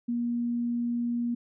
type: tone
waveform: sine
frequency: 238.1 Hz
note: A#3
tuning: 37 cents sharp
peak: -26 dBFS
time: 0.08-1.35 s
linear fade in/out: 10 ms
effects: none